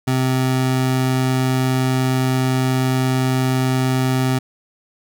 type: tone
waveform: 25% pulse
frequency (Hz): 129.8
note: C3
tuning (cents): -13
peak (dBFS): -12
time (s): 0.07-4.39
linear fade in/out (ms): 10
effects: none